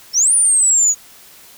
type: exponential two-way sweep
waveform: sine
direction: up then down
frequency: 5220 to 9590 to 6680 Hz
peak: -9 dBFS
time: 0.13-0.95 s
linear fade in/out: 50 ms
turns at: 0.33 s
effects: tanh soft clip ceiling -5 dBFS + white hiss -43 dBFS RMS until 1.57 s